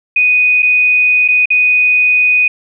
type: tone with dropouts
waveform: sine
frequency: 2487 Hz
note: D#7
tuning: 1 cent flat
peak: -7 dBFS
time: 0.16-2.48 s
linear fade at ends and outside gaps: 5 ms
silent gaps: 0.623-0.628 / 1.279-1.285 / 1.457-1.503 s
effects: none